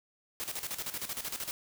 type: noise with tremolo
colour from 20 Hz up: white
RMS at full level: -36 dBFS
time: 0.4-1.51 s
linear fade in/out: 0 ms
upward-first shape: square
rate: 13 Hz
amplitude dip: 70%
effects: none